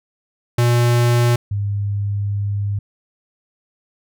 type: tone pair in turn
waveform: square / sine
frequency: 120 / 101.4 Hz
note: B2 / G#2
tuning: -49 / -41 cents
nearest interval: minor third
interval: 292 cents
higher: first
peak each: -13 / -18 dBFS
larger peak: first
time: 0.58-1.36 / 1.51-2.79 s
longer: second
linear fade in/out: 5 ms
effects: none